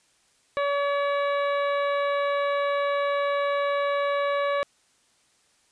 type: harmonic tone with a mistuned harmonic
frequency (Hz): 568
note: C#5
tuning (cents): +42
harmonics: 1 / 2 / 3 / 4 / 5 / 6 / 7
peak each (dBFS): -24 / -28 / -34 / -36 / -45 / -49 / -42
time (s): 0.57-4.63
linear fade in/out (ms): 0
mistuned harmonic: 7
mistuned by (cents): -44
effects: white hiss -64 dBFS RMS until 5.71 s + resampled to 22050 Hz